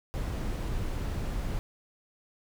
brown noise, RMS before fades -32 dBFS, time 0.14-1.59 s, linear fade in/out 0 ms, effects none

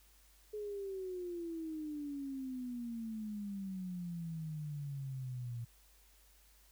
sine exponential sweep, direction down, 426.1 to 116.54 Hz, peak -39 dBFS, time 0.53-5.65 s, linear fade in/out 10 ms, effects added 50 Hz sine -65 dBFS peak until 6.71 s + white hiss -67 dBFS RMS until 6.71 s

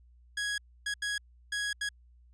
sawtooth tone bursts at uneven times, 1661.2 Hz, G#6, in tune, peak -27 dBFS, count 5, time 0.37-0.58 / 0.86-0.94 / 1.02-1.18 / 1.52-1.73 / 1.81-1.89 s, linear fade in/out 5 ms, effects added 60 Hz sine -56 dBFS peak until 2.33 s + resampled to 22050 Hz

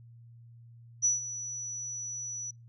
sine tone with ADSR envelope, 5910 Hz, F#8, 3 cents flat, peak -21 dBFS, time 1.02-2.51 s, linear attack 29 ms, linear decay 150 ms, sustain -14 dB, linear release 7 ms, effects noise-tail reverb RT60 0.2 s tail -24 dB re dry + added 117 Hz sine -50 dBFS peak until 2.68 s

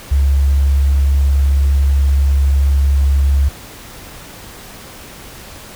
sine tone, 69.3 Hz, C#2, in tune, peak -9 dBFS, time 0.11-3.49 s, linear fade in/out 10 ms, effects pink hiss -35 dBFS RMS until 5.75 s

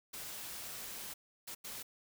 white noise bursts at uneven times, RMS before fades -45 dBFS, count 3, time 0.13-1.14 / 1.47-1.55 / 1.64-1.83 s, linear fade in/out 10 ms, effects none

